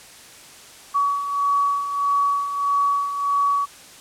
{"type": "beating tone pair", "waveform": "sine", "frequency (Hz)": [1131, 1132.6], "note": ["C#6", "C#6"], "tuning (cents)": [34, 37], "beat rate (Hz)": 1.6, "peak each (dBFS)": [-26, -19], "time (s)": [0.94, 3.66], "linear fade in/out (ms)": 20, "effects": ["white hiss -44 dBFS RMS until 4 s", "low-pass 10000 Hz 12 dB/octave"]}